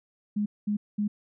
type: tone bursts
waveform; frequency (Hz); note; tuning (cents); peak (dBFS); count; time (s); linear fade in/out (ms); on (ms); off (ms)
sine; 207.7; G#3; 0; -24; 3; 0.36-1.08; 10; 100; 210
effects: none